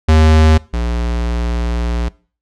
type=tone pair in turn; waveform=square; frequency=78.6 / 58.88 Hz; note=D#2 / A#1; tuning=+18 / +18 cents; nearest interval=perfect fourth; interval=500 cents; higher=first; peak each=-7 / -16 dBFS; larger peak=first; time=0.08-0.58 / 0.73-2.09 s; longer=second; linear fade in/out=10 ms; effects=noise-tail reverb RT60 0.4 s tail -22 dB re dry + low-pass 6000 Hz 12 dB/octave